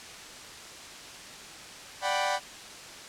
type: chord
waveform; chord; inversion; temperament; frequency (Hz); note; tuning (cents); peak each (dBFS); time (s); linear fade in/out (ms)
sawtooth; G major seventh; second; equal; 587.3 / 740 / 784 / 987.8; D5 / F#5 / G5 / B5; 0 / 0 / 0 / 0; -28; 2.01-2.4; 50
effects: white hiss -44 dBFS RMS until 3.08 s + low-pass 7000 Hz 12 dB/octave